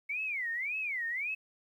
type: tone with vibrato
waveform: sine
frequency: 2182 Hz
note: C#7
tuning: 28 cents flat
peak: -32 dBFS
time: 0.09-1.35 s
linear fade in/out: 10 ms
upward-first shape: sine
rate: 1.8 Hz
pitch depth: 300 cents each way
effects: 11-bit